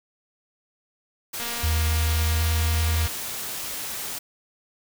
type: noise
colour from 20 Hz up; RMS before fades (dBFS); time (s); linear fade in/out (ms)
white; -32; 1.33-4.19; 10
type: click train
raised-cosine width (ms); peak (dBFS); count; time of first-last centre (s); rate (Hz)
0.2; -16; 397; 1.4-3.078; 236
type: tone with pitch glide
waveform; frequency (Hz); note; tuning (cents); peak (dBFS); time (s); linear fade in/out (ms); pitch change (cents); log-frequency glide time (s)
sine; 79 to 80.85; D#2 to E2; +27 to -33; -20; 1.63-3.07; 10; +40; 2.06-2.4
effects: none